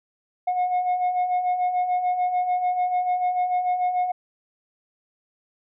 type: beating tone pair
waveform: sine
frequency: 719 / 725.8 Hz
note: F#5 / F#5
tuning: -50 / -34 cents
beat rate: 6.8 Hz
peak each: -26 / -19 dBFS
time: 0.47-4.12 s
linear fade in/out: 10 ms
effects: tanh soft clip ceiling -18 dBFS